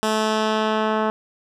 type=tone with low-pass filter sweep; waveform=10% pulse; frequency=217.1 Hz; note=A3; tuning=23 cents flat; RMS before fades=-21 dBFS; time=0.03-1.1 s; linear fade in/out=0 ms; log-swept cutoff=10000 to 1600 Hz; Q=0.87; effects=none